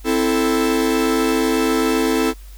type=chord; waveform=45% pulse; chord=A minor; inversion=first; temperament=equal; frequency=261.6 / 329.6 / 440 Hz; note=C4 / E4 / A4; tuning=0 / 0 / 0 cents; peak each=-20 dBFS; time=0.04-2.34 s; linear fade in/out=50 ms; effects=added 48 Hz sine -35 dBFS peak until 2.57 s + white hiss -49 dBFS RMS until 2.57 s